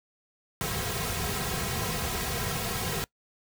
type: noise with comb filter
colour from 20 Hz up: pink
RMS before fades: -31 dBFS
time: 0.61-3.04 s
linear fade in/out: 0 ms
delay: 3.4 ms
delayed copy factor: -0.9
effects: noise-tail reverb RT60 0.1 s tail -23 dB re dry

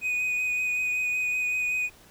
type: tone with vibrato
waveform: triangle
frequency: 2489 Hz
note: D#7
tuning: in tune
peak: -23 dBFS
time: 0.01-1.9 s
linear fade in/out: 50 ms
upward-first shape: sine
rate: 5.3 Hz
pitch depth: 15 cents each way
effects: pink hiss -54 dBFS RMS until 2.1 s

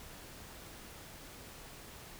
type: silence
effects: pink hiss -51 dBFS RMS until 2.19 s

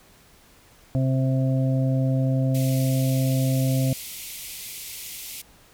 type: harmonic tone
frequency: 131.7 Hz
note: C3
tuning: 12 cents sharp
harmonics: 1 / 2 / 4 / 5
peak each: -20 / -26 / -32 / -34 dBFS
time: 0.95-3.93 s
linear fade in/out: 0 ms
type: band-pass noise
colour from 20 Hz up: white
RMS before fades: -37 dBFS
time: 2.54-5.42 s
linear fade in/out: 10 ms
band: 2000 to 16000 Hz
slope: 96 dB/octave
effects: pink hiss -54 dBFS RMS until 5.73 s

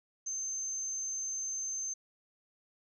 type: tone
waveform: sine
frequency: 6270 Hz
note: G8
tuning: 1 cent flat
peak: -34 dBFS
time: 0.26-1.94 s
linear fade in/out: 10 ms
effects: none

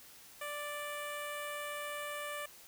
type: tone with notch filter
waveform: 10% pulse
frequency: 587.3 Hz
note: D5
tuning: in tune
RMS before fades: -41 dBFS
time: 0.41-2.46 s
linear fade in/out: 5 ms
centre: 4500 Hz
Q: 0.87
effects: white hiss -56 dBFS RMS until 2.67 s

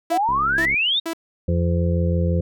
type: tone bursts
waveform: sawtooth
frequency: 329.6 Hz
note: E4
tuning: in tune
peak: -20 dBFS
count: 3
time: 0.1-1.134 s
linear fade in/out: 5 ms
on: 78 ms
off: 400 ms
type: exponential sweep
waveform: sine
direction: up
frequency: 665 to 3801 Hz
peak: -17 dBFS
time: 0.11-1 s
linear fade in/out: 10 ms
type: click train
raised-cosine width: 3 ms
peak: -22 dBFS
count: 32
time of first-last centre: 0.29-0.743 s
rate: 68.5 Hz
type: harmonic tone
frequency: 85.9 Hz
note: F2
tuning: 28 cents flat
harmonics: 1 / 2 / 4 / 5 / 6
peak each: -19 / -22 / -31 / -32 / -27 dBFS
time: 1.48-2.41 s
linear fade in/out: 5 ms
effects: none

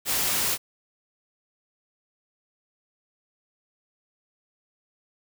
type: noise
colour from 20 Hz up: white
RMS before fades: -25 dBFS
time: 0.05-0.58 s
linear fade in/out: 50 ms
effects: none

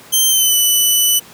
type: tone with pitch glide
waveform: 10% pulse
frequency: 3136 to 2982 Hz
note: G7 to F#7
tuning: 0 to +13 cents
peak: -3 dBFS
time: 0.12-1.2 s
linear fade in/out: 20 ms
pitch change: -87 cents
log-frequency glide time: 0.28-0.55 s
effects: pink hiss -40 dBFS RMS until 1.33 s + high-pass 150 Hz 12 dB/octave

